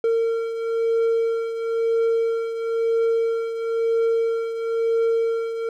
triangle beating tone pair, 456.8 / 457.8 Hz, A#4 / A#4, -35 / -31 cents, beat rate 1 Hz, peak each -18 / -25 dBFS, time 0.04-5.69 s, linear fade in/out 2 ms, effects none

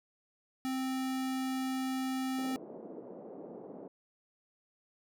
square tone, 261.6 Hz, C4, in tune, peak -33 dBFS, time 0.65-2.56 s, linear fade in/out 0 ms
white band-pass noise, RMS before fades -47 dBFS, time 2.38-3.88 s, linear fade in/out 5 ms, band 200 to 570 Hz, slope 24 dB/octave
effects none

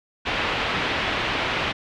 white low-pass noise, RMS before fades -25 dBFS, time 0.25-1.73 s, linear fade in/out 20 ms, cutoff 3100 Hz, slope 24 dB/octave, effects none

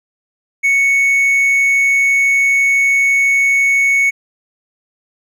triangle tone, 2217 Hz, C#7, in tune, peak -8 dBFS, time 0.63-4.11 s, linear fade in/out 20 ms, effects none

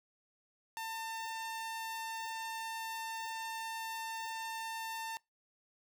sawtooth tone, 899 Hz, A5, 37 cents sharp, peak -35 dBFS, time 0.77-5.17 s, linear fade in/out 0 ms, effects noise-tail reverb RT60 0.2 s tail -24 dB re dry

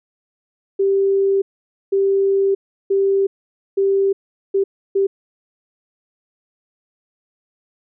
sine tone bursts at uneven times, 392 Hz, G4, in tune, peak -13 dBFS, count 6, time 0.79-1.42 / 1.92-2.55 / 2.9-3.27 / 3.77-4.13 / 4.54-4.64 / 4.95-5.07 s, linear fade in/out 10 ms, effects none

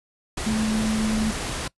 sine tone in noise, 217.7 Hz, A3, 18 cents flat, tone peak -21 dBFS, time 0.46-1.31 s, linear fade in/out 5 ms, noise pink, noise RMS -29 dBFS, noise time 0.37-1.68 s, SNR +5 dB, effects noise-tail reverb RT60 0.1 s tail -22 dB re dry + resampled to 24000 Hz

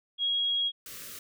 sine tone, 3297 Hz, G#7, 13 cents flat, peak -25 dBFS, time 0.18-0.72 s, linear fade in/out 50 ms
white band-stop noise, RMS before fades -43 dBFS, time 0.86-1.19 s, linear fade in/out 2 ms, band 620 to 1100 Hz, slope 96 dB/octave
effects none

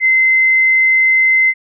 sine tone, 2064 Hz, C7, 24 cents flat, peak -8 dBFS, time 0-1.54 s, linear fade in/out 50 ms, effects none

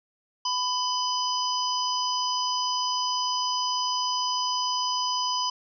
harmonic tone with a mistuned harmonic, 998 Hz, B5, 18 cents sharp, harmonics 1 / 3 / 5 / 6, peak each -27 / -33 / -29 / -36 dBFS, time 0.45-5.5 s, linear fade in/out 5 ms, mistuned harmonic 3, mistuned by +17 cents, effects none

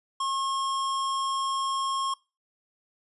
square tone, 1080 Hz, C#6, 45 cents flat, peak -27 dBFS, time 0.2-2.14 s, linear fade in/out 5 ms, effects noise-tail reverb RT60 0.3 s tail -24 dB re dry + resampled to 24000 Hz

